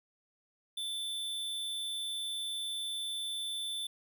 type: tone with amplitude modulation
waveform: square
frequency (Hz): 3520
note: A7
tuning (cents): 0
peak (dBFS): -34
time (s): 0.77-3.87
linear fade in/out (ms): 5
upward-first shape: sine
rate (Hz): 213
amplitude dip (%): 35
effects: none